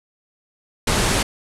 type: low-pass noise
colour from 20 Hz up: pink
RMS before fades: -19 dBFS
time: 0.87-1.23 s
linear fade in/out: 5 ms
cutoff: 11000 Hz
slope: 48 dB/octave
effects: none